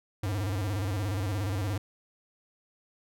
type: tone with vibrato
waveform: square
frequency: 99 Hz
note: G2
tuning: 18 cents sharp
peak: -29 dBFS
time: 0.23-1.78 s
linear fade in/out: 5 ms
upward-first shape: square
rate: 17 Hz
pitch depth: 120 cents each way
effects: none